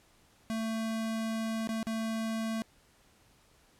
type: tone with dropouts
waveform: square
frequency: 223.2 Hz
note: A3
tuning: 25 cents sharp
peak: -32 dBFS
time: 0.5-2.62 s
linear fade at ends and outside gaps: 0 ms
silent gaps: 1.673-1.691 / 1.829-1.869 s
effects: pink hiss -64 dBFS RMS until 3.79 s + low-pass 12000 Hz 12 dB/octave